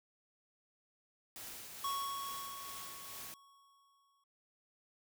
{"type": "noise with tremolo", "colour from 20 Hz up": "white", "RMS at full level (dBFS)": -47, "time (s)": [1.36, 3.34], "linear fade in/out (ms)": 0, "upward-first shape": "triangle", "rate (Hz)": 2.3, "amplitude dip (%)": 35}
{"type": "tone with exponential decay", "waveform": "square", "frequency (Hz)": 1108.7, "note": "C#6", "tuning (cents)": 0, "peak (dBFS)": -35, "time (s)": [1.84, 4.24], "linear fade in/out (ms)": 5, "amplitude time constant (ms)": 520}
{"effects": []}